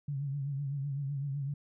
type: tone with vibrato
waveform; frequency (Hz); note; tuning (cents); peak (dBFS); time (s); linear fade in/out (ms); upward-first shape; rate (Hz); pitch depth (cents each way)
sine; 140; C#3; +18; -32; 0.08-1.54; 5; triangle; 7.9; 83
effects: none